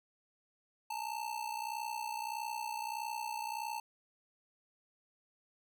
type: ring-modulated tone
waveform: square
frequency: 885 Hz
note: A5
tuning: 10 cents sharp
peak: -35 dBFS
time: 0.9-3.8 s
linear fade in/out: 5 ms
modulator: 30.8 Hz
effects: none